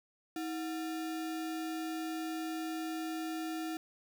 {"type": "tone with sample-and-hold", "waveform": "sine", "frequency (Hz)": 320, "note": "D#4", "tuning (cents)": 49, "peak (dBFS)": -35, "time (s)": [0.36, 3.77], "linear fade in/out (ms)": 2, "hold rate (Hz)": 1050, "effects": []}